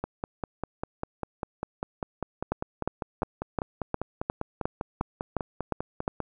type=two click trains; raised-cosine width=1 ms; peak=-16 / -12 dBFS; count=32 / 11; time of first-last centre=0.04-6.203 / 2.52-6.079 s; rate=5.03 / 2.81 Hz; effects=none